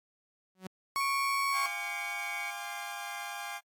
sawtooth tone with exponential growth, 186.8 Hz, F#3, 17 cents sharp, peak -32 dBFS, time 0.55-0.67 s, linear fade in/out 2 ms, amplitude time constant 25 ms
35% pulse tone, 1106 Hz, C#6, 4 cents flat, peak -27 dBFS, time 0.96-1.66 s, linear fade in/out 0 ms
sine tone with pitch glide, 2350 to 2248 Hz, D7 to C#7, +1 to +24 cents, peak -36 dBFS, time 1-2.51 s, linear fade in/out 10 ms, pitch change -77 cents, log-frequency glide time 1.19-1.75 s
20% pulse chord, D half-diminished seventh, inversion first, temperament equal with one note detuned, 698.5 / 810.2 / 1046.5 / 1174.7 Hz, F5 / Ab5 / C6 / D6, 0 / -43 / 0 / 0 cents, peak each -40 / -35 / -40 / -41 dBFS, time 1.52-3.61 s, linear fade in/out 50 ms
effects AAC 64 kbps

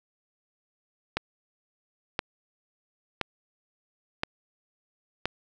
click train, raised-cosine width 0.3 ms, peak -10 dBFS, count 5, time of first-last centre 1.17-5.256 s, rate 0.979 Hz, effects none

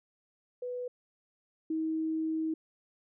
sine tone pair in turn, 494.7 / 318.4 Hz, B4 / D#4, +3 / +40 cents, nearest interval minor sixth, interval 763 cents, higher first, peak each -34 / -29 dBFS, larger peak second, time 0.62-0.88 / 1.7-2.54 s, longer second, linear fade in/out 5 ms, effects none

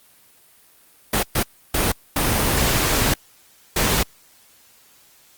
pink noise bursts at uneven times, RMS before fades -19 dBFS, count 5, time 1.13-1.23 / 1.35-1.43 / 1.74-1.92 / 2.16-3.14 / 3.76-4.03 s, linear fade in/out 5 ms, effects white hiss -53 dBFS RMS until 5.37 s + Opus 32 kbps

